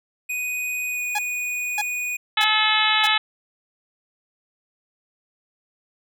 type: tone with pitch glide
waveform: square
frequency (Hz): 2489 to 2470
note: D#7 to D#7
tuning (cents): 0 to -13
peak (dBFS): -25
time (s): 0.29-2.17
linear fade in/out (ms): 10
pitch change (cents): -13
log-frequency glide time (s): 0.88-1.03
type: tone bursts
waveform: sawtooth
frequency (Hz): 838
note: G#5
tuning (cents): +15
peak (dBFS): -18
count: 4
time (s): 1.15-3.072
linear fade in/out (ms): 5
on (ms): 38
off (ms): 590
type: harmonic tone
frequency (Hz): 431.3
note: A4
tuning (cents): -35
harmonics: 2 / 3 / 4 / 5 / 6 / 7 / 8 / 9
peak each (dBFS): -25 / -25 / -25 / -25 / -25 / -25 / -25 / -25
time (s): 2.37-3.18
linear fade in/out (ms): 5
effects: none